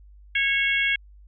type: harmonic tone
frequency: 549 Hz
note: C#5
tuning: 17 cents flat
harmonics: 3 / 4 / 5 / 6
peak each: -26 / -22 / -29 / -29 dBFS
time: 0.35-0.96 s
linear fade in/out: 5 ms
effects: added 50 Hz sine -46 dBFS peak until 1.27 s